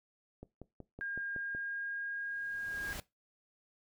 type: click train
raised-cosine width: 2 ms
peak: -33 dBFS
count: 7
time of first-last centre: 0.43-1.549 s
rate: 5.36 Hz
type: tone with pitch glide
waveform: sine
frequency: 1615 to 1627.2 Hz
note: G#6 to G#6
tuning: -49 to -36 cents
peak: -36 dBFS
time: 1.01-2.93 s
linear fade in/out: 0 ms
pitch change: +13 cents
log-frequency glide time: 1.34-2.2 s
type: noise with exponential growth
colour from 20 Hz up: pink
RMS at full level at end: -41 dBFS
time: 2.12-3 s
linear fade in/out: 1 ms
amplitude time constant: 190 ms
effects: noise-tail reverb RT60 0.2 s tail -19 dB re dry